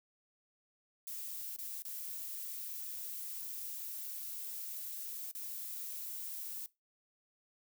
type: noise with dropouts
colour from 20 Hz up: violet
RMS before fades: -43 dBFS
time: 1.07-6.66 s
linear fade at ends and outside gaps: 1 ms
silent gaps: 1.563-1.586 / 1.821-1.851 / 5.313-5.35 s
effects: noise-tail reverb RT60 0.2 s tail -19 dB re dry